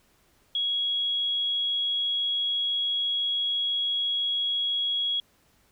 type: tone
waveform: sine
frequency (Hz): 3322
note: G#7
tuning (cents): 0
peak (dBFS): -24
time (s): 0.55-5.2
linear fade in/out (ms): 2
effects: pink hiss -64 dBFS RMS until 5.71 s